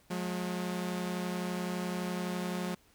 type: tone pair together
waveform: sawtooth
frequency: 180 / 211.8 Hz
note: F#3 / G#3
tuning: -47 / +34 cents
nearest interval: minor third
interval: 281 cents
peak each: -30 / -35 dBFS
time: 0.1-2.75 s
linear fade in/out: 10 ms
effects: pink hiss -65 dBFS RMS until 2.94 s